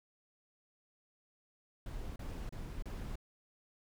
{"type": "noise bursts", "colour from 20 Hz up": "brown", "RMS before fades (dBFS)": -42, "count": 4, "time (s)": [1.86, 3.156], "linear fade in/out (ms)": 2, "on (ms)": 300, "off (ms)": 32, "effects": []}